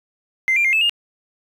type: tone with pitch steps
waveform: triangle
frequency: 2080 / 2380 / 2116 / 2617 / 2831 Hz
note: C7 / D7 / C7 / E7 / F7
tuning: -11 / +22 / +19 / -13 / +23 cents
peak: -11 dBFS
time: 0.48-0.895 s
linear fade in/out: 0 ms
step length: 83 ms
effects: tanh soft clip ceiling -11 dBFS